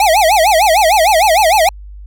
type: tone with vibrato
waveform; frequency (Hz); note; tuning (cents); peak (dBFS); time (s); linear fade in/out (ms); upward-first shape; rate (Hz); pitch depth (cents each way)
square; 740; F#5; 0; -8; 0-1.69; 2; sine; 6.6; 290
effects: added 50 Hz sine -29 dBFS peak until 2.06 s